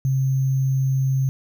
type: tone with sample-and-hold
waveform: sine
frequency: 133.1 Hz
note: C3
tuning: 30 cents sharp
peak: -17 dBFS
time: 0.05-1.29 s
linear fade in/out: 0 ms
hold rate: 6300 Hz
effects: none